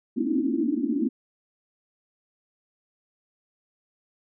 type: band-pass noise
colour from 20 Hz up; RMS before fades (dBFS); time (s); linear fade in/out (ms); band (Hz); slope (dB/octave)
pink; -25; 0.16-1.09; 10; 230 to 340; 96
effects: none